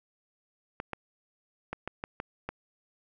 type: clicks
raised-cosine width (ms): 0.5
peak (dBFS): -19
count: 7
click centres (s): 0.801 / 0.933 / 1.73 / 1.876 / 2.039 / 2.201 / 2.49
effects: none